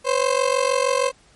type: ring-modulated tone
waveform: 30% pulse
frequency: 524 Hz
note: C5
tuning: 2 cents sharp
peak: -12 dBFS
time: 0.04-1.12 s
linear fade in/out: 50 ms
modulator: 23.2 Hz
effects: pink hiss -55 dBFS RMS until 1.35 s + MP3 48 kbps